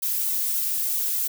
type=noise with flanger; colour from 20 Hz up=violet; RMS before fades=-25 dBFS; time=0.02-1.28 s; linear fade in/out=10 ms; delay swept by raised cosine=1.7 to 3.3 ms; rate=3.5 Hz; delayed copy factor=-0.9; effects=none